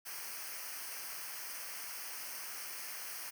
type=noise with comb filter; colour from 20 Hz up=white; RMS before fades=-44 dBFS; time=0.05-3.31 s; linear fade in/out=20 ms; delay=0.27 ms; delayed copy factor=-0.8; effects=none